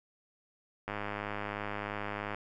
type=click train; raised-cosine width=0.5 ms; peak=-21 dBFS; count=152; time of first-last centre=0.88-2.346 s; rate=103 Hz; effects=none